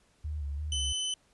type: tone with vibrato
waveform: sine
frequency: 73.42 Hz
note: D2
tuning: in tune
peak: -32 dBFS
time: 0.24-0.93 s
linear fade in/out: 10 ms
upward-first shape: square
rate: 2.9 Hz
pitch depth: 55 cents each way
type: tone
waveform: sawtooth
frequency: 3028 Hz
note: F#7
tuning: 39 cents sharp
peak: -27 dBFS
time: 0.72-1.14 s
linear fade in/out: 2 ms
effects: pink hiss -67 dBFS RMS until 1.33 s + resampled to 24000 Hz